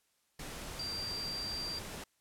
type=tone in noise; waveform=sine; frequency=4718 Hz; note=D8; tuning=7 cents sharp; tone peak=-37 dBFS; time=0.79-1.79 s; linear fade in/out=5 ms; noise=pink; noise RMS=-44 dBFS; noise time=0.39-2.04 s; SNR=+4 dB; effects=white hiss -75 dBFS RMS until 2.2 s + low-pass 12000 Hz 12 dB/octave